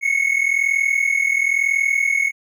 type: tone pair together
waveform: triangle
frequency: 2176 / 2217 Hz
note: C#7 / C#7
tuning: -33 / 0 cents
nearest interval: unison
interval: 33 cents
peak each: -17 dBFS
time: 0.01-2.32 s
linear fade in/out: 50 ms
effects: none